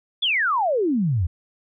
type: exponential sweep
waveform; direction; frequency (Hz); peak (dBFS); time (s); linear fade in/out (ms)
sine; down; 3560 to 77.78; -18; 0.22-1.27; 10
effects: none